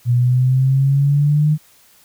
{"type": "exponential sweep", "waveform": "sine", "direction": "up", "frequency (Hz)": [120.1, 153.9], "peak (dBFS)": -11, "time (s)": [0.05, 1.58], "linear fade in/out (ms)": 50, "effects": ["white hiss -51 dBFS RMS until 2.04 s"]}